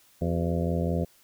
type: harmonic tone with a mistuned harmonic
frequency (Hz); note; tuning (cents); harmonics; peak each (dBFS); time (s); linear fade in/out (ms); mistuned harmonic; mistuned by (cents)
84.9; F2; -48; 1 / 2 / 3 / 4 / 5 / 6 / 7 / 8; -29 / -28 / -34 / -36 / -37 / -34 / -37 / -38; 0.21-1.05; 10; 4; +100
effects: white hiss -60 dBFS RMS until 1.23 s

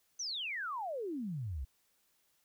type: exponential sweep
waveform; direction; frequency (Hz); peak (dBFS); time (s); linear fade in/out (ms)
sine; down; 6300 to 59.5; -36; 0.19-1.65; 10
effects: white hiss -74 dBFS RMS until 2.44 s

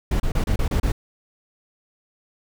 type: noise bursts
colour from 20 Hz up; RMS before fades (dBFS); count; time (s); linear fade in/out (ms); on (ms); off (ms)
brown; -20; 7; 0.11-0.92; 5; 90; 30
effects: none

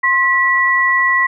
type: tone pair together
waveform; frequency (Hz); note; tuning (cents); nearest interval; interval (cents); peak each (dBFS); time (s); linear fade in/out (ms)
sine; 1057.3 / 1948; C6 / B6; +18 / -24; major seventh; 1058; -16 / -12; 0.03-1.27; 10
effects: none

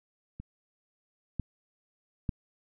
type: clicks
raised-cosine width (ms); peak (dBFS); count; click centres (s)
5; -28 / -19 / -17; 3; 0.4 / 1.397 / 2.292
effects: none

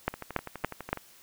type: two click trains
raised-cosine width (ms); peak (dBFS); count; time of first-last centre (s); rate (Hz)
0.5; -11 / -22; 4 / 11; 0.08-0.93 / 0.14-0.973; 3.53 / 12
effects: white hiss -56 dBFS RMS until 1.22 s

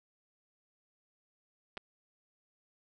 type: clicks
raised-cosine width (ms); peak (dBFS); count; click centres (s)
0.3; -25; 2; 1.771 / 1.776
effects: none

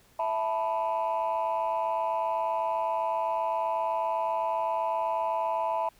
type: chord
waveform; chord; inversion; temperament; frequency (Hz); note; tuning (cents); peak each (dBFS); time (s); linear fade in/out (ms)
sine; E suspended fourth; none; equal; 659.3 / 880 / 987.8; E5 / A5 / B5; 0 / 0 / 0; -29; 0.19-5.89; 5
effects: tanh soft clip ceiling -21 dBFS + pink hiss -61 dBFS RMS until 5.99 s

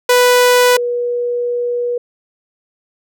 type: tone pair in turn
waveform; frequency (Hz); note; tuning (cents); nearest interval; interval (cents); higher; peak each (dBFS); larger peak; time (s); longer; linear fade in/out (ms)
sawtooth / sine; 493.9 / 483.7; B4 / B4; 0 / -36; unison; 36; first; -4 / -15; first; 0.09-0.77 / 0.77-1.98; second; 5
effects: none

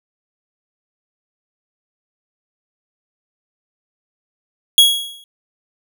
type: tone with exponential decay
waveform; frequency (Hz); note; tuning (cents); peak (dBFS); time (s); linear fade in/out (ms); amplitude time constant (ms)
45% pulse; 3322; G#7; 0; -3; 4.78-5.24; 1; 100
effects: none

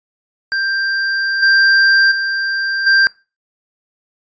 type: tone with level steps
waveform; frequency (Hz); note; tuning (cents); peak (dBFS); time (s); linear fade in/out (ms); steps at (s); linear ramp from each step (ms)
square; 1580; G6; +13; -16 / -9 / -17 / -9; 0.52-3.07; 0; 1.42 / 2.11 / 2.86; 10
effects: noise-tail reverb RT60 0.3 s tail -23 dB re dry + resampled to 16000 Hz

